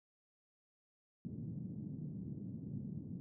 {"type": "band-pass noise", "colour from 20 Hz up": "white", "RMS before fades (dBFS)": -45, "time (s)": [1.25, 3.2], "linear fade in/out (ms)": 0, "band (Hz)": [110, 220], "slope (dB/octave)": 24, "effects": []}